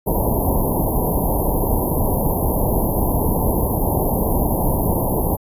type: band-stop noise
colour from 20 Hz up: pink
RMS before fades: -18 dBFS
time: 0.06-5.37 s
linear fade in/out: 20 ms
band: 990 to 11000 Hz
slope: 96 dB/octave
effects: resampled to 32000 Hz